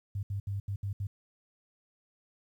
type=tone bursts at uneven times; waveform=sine; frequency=99.7 Hz; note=G2; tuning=30 cents sharp; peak=-31 dBFS; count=6; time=0.15-0.23 / 0.3-0.4 / 0.47-0.6 / 0.68-0.76 / 0.83-0.93 / 1-1.07 s; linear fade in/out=5 ms; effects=11-bit